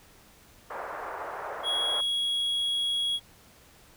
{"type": "band-pass noise", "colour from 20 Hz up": "pink", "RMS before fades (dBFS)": -37, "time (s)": [0.7, 2.01], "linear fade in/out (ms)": 5, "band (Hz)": [510, 1500], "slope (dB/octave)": 24}
{"type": "tone", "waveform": "triangle", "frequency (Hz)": 3322, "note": "G#7", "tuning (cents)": 0, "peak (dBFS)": -24, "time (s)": [1.63, 3.2], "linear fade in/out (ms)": 50}
{"effects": ["pink hiss -56 dBFS RMS until 3.96 s"]}